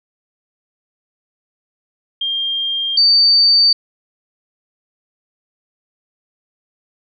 sine tone pair in turn, 3202 / 4594 Hz, G7 / D8, +36 / -39 cents, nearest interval tritone, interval 625 cents, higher second, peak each -17 / -8 dBFS, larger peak second, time 2.21-2.97 / 2.97-3.73 s, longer neither, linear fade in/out 5 ms, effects none

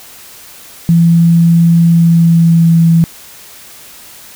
sine tone with pitch glide, 168.2 to 165.79 Hz, E3 to E3, +35 to +10 cents, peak -4 dBFS, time 0.89-3.04 s, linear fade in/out 0 ms, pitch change -25 cents, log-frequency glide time 1.85-2.82 s, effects white hiss -35 dBFS RMS until 4.35 s

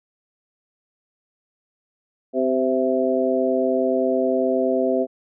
harmonic tone with a mistuned harmonic, 129.5 Hz, C3, 17 cents flat, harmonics 2 / 3 / 4 / 5, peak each -23 / -23 / -23 / -23 dBFS, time 2.33-5.07 s, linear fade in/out 50 ms, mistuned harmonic 5, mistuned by +32 cents, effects none

